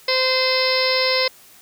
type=harmonic tone; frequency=517 Hz; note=C5; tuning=21 cents flat; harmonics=1 / 2 / 3 / 4 / 5 / 6 / 7 / 8 / 9 / 10; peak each=-21 / -27 / -33 / -23 / -30 / -33 / -31 / -25 / -28 / -23 dBFS; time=0.08-1.28 s; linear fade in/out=5 ms; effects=white hiss -48 dBFS RMS until 1.61 s